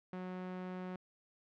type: tone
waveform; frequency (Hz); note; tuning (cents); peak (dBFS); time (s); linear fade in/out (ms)
sawtooth; 183.4; F#3; -15; -37; 0.13-0.96; 2
effects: low-pass 2000 Hz 12 dB/octave